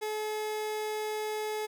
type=tone; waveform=30% pulse; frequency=428.1 Hz; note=A4; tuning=47 cents flat; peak=-29 dBFS; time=0.01-1.67 s; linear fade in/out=20 ms; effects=none